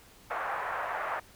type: band-pass noise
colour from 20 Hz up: pink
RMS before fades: -34 dBFS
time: 0.3-1.2 s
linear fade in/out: 10 ms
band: 660 to 1700 Hz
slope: 24 dB/octave
effects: pink hiss -56 dBFS RMS until 1.35 s